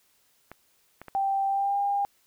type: clicks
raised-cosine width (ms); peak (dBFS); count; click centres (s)
0.5; -26; 3; 0.516 / 1.016 / 1.083
type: tone with pitch glide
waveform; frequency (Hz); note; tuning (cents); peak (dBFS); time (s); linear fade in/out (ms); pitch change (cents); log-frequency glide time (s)
sine; 784 to 804.2; G5 to G5; 0 to +44; -23; 1.15-2.05; 0; +44; 1.48-1.78
effects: white hiss -66 dBFS RMS until 2.26 s